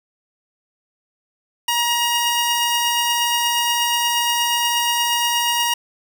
sawtooth tone pair together, 948.2 / 2853 Hz, A#5 / F7, +29 / +36 cents, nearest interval octave + perfect fifth, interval 1907 cents, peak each -16 / -17 dBFS, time 1.68-5.74 s, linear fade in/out 5 ms, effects none

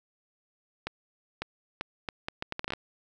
accelerating click train, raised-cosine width 0.3 ms, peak -16 dBFS, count 13, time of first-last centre 0.87-2.735 s, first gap 550 ms, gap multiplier 0.71, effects none

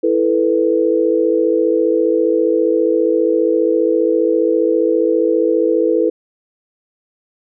sine chord, E suspended fourth, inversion none, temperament just, 329.6 / 439.5 / 494.4 Hz, E4 / A4 / B4, 0 / -2 / +2 cents, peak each -16 dBFS, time 0.03-6.1 s, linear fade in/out 10 ms, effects none

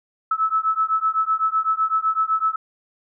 sine beating tone pair, 1300 / 1307.9 Hz, E6 / E6, -24 / -14 cents, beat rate 7.9 Hz, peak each -21 dBFS, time 0.31-2.56 s, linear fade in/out 5 ms, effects none

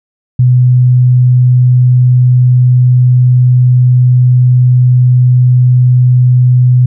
sine tone, 125.2 Hz, B2, 24 cents sharp, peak -3 dBFS, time 0.39-6.86 s, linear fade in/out 5 ms, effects none

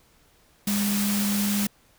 sine tone in noise, 203.8 Hz, G#3, 32 cents flat, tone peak -23 dBFS, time 0.67-1.67 s, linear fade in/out 5 ms, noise white, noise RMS -29 dBFS, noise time 0.67-1.67 s, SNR +3 dB, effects pink hiss -60 dBFS RMS until 1.98 s

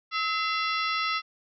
harmonic tone with a mistuned harmonic, 682 Hz, F5, 41 cents flat, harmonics 2 / 3 / 4 / 5 / 6 / 7 / 8, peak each -28 / -32 / -34 / -36 / -38 / -39 / -40 dBFS, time 0.11-1.22 s, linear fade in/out 50 ms, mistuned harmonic 2, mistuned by -88 cents, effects none

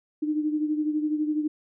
sine beating tone pair, 302.4 / 314.4 Hz, D#4 / D#4, -49 / +18 cents, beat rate 12 Hz, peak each -24 / -31 dBFS, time 0.22-1.48 s, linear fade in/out 10 ms, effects none

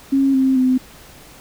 sine tone with pitch steps, 272.2 / 264.3 / 256.6 Hz, C#4 / C4 / C4, -31 / +18 / -34 cents, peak -12 dBFS, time 0.12-0.78 s, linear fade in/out 10 ms, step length 220 ms, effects pink hiss -43 dBFS RMS until 1.4 s

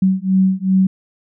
sine beating tone pair, 188 / 190.6 Hz, F#3 / G3, +28 / -48 cents, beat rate 2.6 Hz, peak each -15 dBFS, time 0.02-0.87 s, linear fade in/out 5 ms, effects none

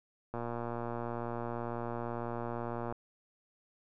click train, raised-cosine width 1 ms, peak -24 dBFS, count 306, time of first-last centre 0.34-2.925 s, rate 118 Hz, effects none

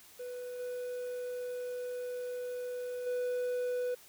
triangle tone with level steps, 495.1 Hz, B4, 4 cents sharp, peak -37 / -34 / -29 dBFS, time 0.19-3.95 s, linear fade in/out 10 ms, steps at 0.59 / 3.06 s, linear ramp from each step 10 ms, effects white hiss -57 dBFS RMS until 4.08 s

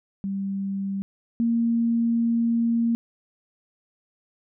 sine tone pair in turn, 196 / 232.1 Hz, G3 / A#3, 0 / -7 cents, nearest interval minor third, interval 293 cents, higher second, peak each -25 / -19 dBFS, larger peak second, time 0.24-1.02 / 1.4-2.95 s, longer second, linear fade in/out 0 ms, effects none

